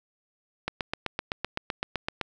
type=click train; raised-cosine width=0.3 ms; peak=-12 dBFS; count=13; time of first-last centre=0.68-2.213 s; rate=7.83 Hz; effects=none